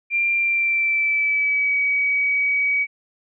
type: tone with pitch glide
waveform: sine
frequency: 2379 to 2268 Hz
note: D7 to C#7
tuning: +22 to +39 cents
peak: -17 dBFS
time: 0.1-2.87 s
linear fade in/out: 50 ms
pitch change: -83 cents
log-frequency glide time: 0.34-1.76 s
effects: none